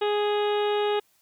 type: harmonic tone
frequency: 415.3 Hz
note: G#4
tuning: in tune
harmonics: 1 / 2 / 3 / 4 / 5 / 6 / 7 / 8 / 9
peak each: -23 / -29 / -36 / -39 / -43 / -41 / -38 / -42 / -40 dBFS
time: 0.01-1 s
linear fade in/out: 10 ms
effects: white hiss -65 dBFS RMS until 1.21 s